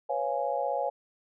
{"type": "chord", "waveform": "sine", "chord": "C# dominant seventh", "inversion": "third", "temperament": "just", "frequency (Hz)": [498.9, 554.4, 693, 831.5], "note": ["B4", "C#5", "E#5", "G#5"], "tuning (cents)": [17, 0, -14, 2], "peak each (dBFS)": [-35, -31, -33, -32], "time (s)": [0.09, 0.9], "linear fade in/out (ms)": 10, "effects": []}